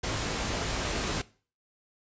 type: noise with comb filter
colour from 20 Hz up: pink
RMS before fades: -31 dBFS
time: 0.03-1.22 s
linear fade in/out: 10 ms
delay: 19 ms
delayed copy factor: +0.5
effects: noise-tail reverb RT60 0.4 s tail -20 dB re dry + resampled to 16000 Hz